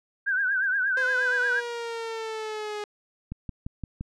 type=tone with vibrato; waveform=sine; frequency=1556 Hz; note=G6; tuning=13 cents flat; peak=-22 dBFS; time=0.26-1.61 s; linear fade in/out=20 ms; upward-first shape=triangle; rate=8.5 Hz; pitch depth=110 cents each way
type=exponential sweep; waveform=sawtooth; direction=down; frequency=516 to 415.3 Hz; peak=-27 dBFS; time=0.97-2.84 s; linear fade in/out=2 ms
type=click train; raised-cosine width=5 ms; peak=-21 dBFS; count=5; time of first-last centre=3.32-4.01 s; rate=5.8 Hz
effects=low-pass 6000 Hz 12 dB/octave